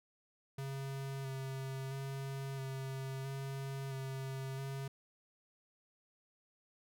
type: tone with vibrato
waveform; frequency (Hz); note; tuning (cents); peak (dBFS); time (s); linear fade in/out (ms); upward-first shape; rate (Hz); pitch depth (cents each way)
square; 135; C#3; -45; -40; 0.58-4.88; 5; square; 0.75; 16
effects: none